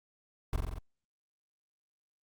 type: noise with echo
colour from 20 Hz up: brown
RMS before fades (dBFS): -29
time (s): 0.53-0.56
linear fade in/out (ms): 2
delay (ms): 45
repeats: 5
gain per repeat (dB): -2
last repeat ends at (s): 0.785
effects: Opus 48 kbps